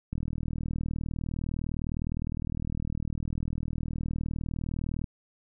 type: click train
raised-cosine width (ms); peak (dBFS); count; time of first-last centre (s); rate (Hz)
5; -20; 196; 0.13-5.042; 39.7
effects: none